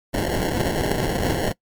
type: noise with sample-and-hold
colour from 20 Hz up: white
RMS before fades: -22 dBFS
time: 0.13-1.53 s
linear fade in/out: 20 ms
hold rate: 1225 Hz
effects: noise-tail reverb RT60 0.1 s tail -23 dB re dry + MP3 96 kbps